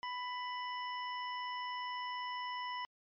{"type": "harmonic tone with a mistuned harmonic", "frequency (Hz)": 992, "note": "B5", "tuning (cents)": 7, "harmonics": [1, 2, 3, 5], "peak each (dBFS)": [-39, -45, -48, -52], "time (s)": [0.03, 2.85], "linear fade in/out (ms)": 0, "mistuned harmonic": 5, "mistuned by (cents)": 110, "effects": ["MP3 48 kbps"]}